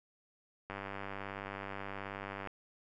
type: click train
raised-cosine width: 0.5 ms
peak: -26 dBFS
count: 176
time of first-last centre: 0.7-2.473 s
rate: 98.7 Hz
effects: none